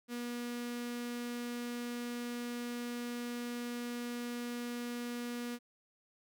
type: tone with notch filter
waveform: sawtooth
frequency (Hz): 240.7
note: B3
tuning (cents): -44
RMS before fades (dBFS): -40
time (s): 0.08-5.59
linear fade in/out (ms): 50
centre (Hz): 820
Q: 1.6
effects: none